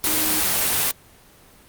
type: tone in noise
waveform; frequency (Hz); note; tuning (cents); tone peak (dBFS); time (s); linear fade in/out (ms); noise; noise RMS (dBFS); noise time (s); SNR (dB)
sine; 311.1; D#4; 0; -29; 0.07-0.4; 0; white; -20; 0.04-0.91; -12
effects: pink hiss -50 dBFS RMS until 1.68 s + Opus 24 kbps